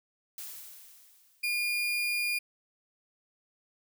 blue noise with exponential decay, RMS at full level -40 dBFS, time 0.38-1.9 s, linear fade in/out 1 ms, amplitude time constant 330 ms
35% pulse tone, 2422 Hz, D#7, 47 cents flat, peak -26 dBFS, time 1.43-2.39 s, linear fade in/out 10 ms
effects none

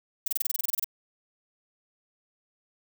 violet noise bursts, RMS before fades -26 dBFS, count 13, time 0.26-0.844 s, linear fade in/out 5 ms, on 20 ms, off 27 ms, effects none

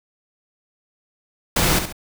pink noise with echo, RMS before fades -18 dBFS, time 1.56-1.79 s, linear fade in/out 5 ms, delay 68 ms, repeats 2, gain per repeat -8 dB, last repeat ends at 1.926 s, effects none

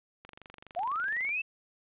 click train, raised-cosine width 0.3 ms, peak -31 dBFS, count 26, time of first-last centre 0.25-1.292 s, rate 24 Hz
sine linear sweep, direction up, 644 to 2687 Hz, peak -29 dBFS, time 0.76-1.42 s, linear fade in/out 10 ms
effects resampled to 8000 Hz + 11-bit

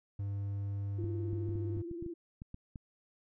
triangle tone, 100 Hz, G2, 35 cents sharp, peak -32 dBFS, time 0.19-1.82 s, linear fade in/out 5 ms
sine tone with vibrato, 340.6 Hz, F4, 43 cents flat, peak -39 dBFS, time 0.98-2.14 s, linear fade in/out 10 ms, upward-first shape triangle, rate 19 Hz, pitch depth 72 cents each way
clicks, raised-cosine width 5 ms, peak -32 dBFS, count 11, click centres 1.041 / 1.331 / 1.49 / 1.555 / 1.769 / 1.913 / 2.025 / 2.063 / 2.419 / 2.544 / 2.758 s
effects none

